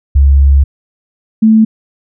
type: tone pair in turn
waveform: sine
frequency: 69.3 / 220 Hz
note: C#2 / A3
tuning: 0 / 0 cents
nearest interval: octave + minor sixth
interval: 2000 cents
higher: second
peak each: -3 dBFS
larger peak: neither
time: 0.15-0.64 / 1.42-1.65 s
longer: first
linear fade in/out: 10 ms
effects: none